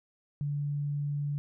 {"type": "tone", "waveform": "sine", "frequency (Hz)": 144.7, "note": "D3", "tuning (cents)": -25, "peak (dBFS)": -29, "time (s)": [0.41, 1.38], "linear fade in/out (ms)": 0, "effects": []}